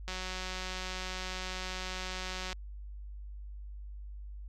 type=click train; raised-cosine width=0.2 ms; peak=-21 dBFS; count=454; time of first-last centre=0.08-2.529 s; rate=185 Hz; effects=added 50 Hz sine -41 dBFS peak until 4.48 s + MP3 96 kbps